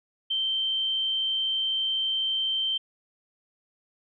sine tone, 3122 Hz, G7, 8 cents flat, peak -24 dBFS, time 0.3-2.78 s, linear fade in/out 10 ms, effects none

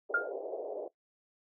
pink band-pass noise, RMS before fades -39 dBFS, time 0.09-0.88 s, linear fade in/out 5 ms, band 390 to 680 Hz, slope 48 dB/octave
sine tone with exponential decay, 1408 Hz, F6, 14 cents sharp, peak -22 dBFS, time 0.14-0.32 s, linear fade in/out 5 ms, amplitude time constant 38 ms
effects noise-tail reverb RT60 0.1 s tail -17 dB re dry

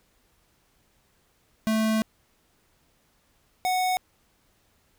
square tone pair in turn, 219.4 / 738 Hz, A3 / F#5, -5 / -5 cents, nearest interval octave + major sixth, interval 2100 cents, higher second, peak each -22 / -23 dBFS, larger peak first, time 1.67-2.02 / 3.65-3.97 s, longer first, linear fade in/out 0 ms, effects pink hiss -66 dBFS RMS until 4.98 s

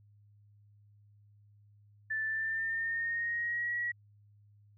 sine tone with pitch glide, 1760 to 1919.3 Hz, A6 to B6, 0 to -50 cents, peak -31 dBFS, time 2.1-3.92 s, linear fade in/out 10 ms, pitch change +150 cents, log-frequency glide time 2.25-3.75 s, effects added 103 Hz sine -59 dBFS peak until 4.77 s

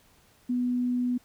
sine tone, 246.9 Hz, B3, in tune, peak -24 dBFS, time 0.49-1.18 s, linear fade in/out 10 ms, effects pink hiss -61 dBFS RMS until 1.24 s

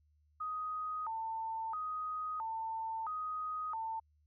sine tone with vibrato, 1058 Hz, C6, 19 cents sharp, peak -36 dBFS, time 0.4-4 s, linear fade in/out 10 ms, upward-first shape square, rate 0.75 Hz, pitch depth 290 cents each way, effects added 75 Hz sine -68 dBFS peak until 4.26 s

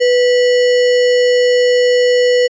sine tone with sample-and-hold, 493.9 Hz, B4, in tune, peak -8 dBFS, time 0-2.48 s, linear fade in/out 20 ms, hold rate 2450 Hz, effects resampled to 16000 Hz

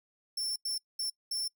sawtooth tone bursts at uneven times, 5390 Hz, E8, 38 cents sharp, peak -29 dBFS, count 4, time 0.37-0.56 / 0.65-0.78 / 0.99-1.1 / 1.31-1.48 s, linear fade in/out 5 ms, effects noise-tail reverb RT60 0.1 s tail -26 dB re dry

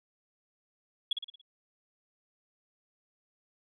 sine tone with echo, 3358 Hz, G#7, 18 cents sharp, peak -24 dBFS, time 1.11-1.13 s, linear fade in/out 5 ms, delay 57 ms, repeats 5, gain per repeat -6 dB, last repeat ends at 1.415 s, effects tanh soft clip ceiling -21 dBFS

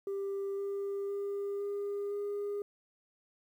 sine tone with pitch steps, 395 / 398.2 / 401.4 / 404.7 / 408 Hz, G4 / G4 / G4 / G#4 / G#4, +13 / +27 / +41 / -45 / -31 cents, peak -31 dBFS, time 0.07-2.62 s, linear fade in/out 2 ms, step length 510 ms, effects tanh soft clip ceiling -32 dBFS + 11-bit

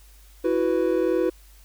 triangle chord, E suspended second, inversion none, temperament just, 329.6 / 370.8 / 494.4 Hz, E4 / F#4 / B4, 0 / +4 / +2 cents, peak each -22 dBFS, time 0.44-1.3 s, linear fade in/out 10 ms, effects added 50 Hz sine -48 dBFS peak until 1.64 s + white hiss -56 dBFS RMS until 1.64 s

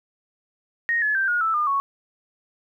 sine tone with pitch steps, 1864.7 / 1709.9 / 1568 / 1437.9 / 1318.5 / 1209.1 / 1108.8 Hz, A#6 / A6 / G6 / F#6 / E6 / D#6 / C#6, 0 / -50 / 0 / -50 / 0 / -50 / 0 cents, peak -19 dBFS, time 0.89-1.8 s, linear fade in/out 0 ms, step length 130 ms, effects 10-bit

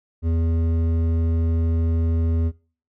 sine tone with hard clipping, 82.41 Hz, E2, in tune, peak -20 dBFS, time 0.22-2.52 s, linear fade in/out 50 ms, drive 10 dB, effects noise-tail reverb RT60 0.4 s tail -21 dB re dry

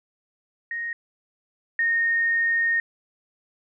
sine tone pair in turn, 1864.7 / 1846.5 Hz, A#6 / A#6, 0 / -17 cents, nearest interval unison, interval 17 cents, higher first, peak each -27 / -19 dBFS, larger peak second, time 0.71-0.93 / 1.79-2.8 s, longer second, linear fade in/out 2 ms, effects none

